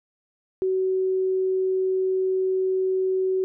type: tone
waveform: sine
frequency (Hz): 376.3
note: F#4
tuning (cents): +29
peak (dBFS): -20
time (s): 0.62-3.44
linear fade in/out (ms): 0
effects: none